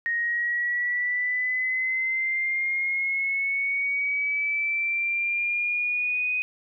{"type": "linear sweep", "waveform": "sine", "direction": "up", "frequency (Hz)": [1864.7, 2500], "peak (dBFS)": -23, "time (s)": [0.06, 6.42], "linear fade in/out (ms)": 0, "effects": []}